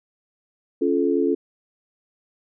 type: chord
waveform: sine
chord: Db augmented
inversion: none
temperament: just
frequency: 277.2 / 346.5 / 433.1 Hz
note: Db4 / F4 / A4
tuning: 0 / -14 / -27 cents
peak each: -22 dBFS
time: 0.81-1.35 s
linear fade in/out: 10 ms
effects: none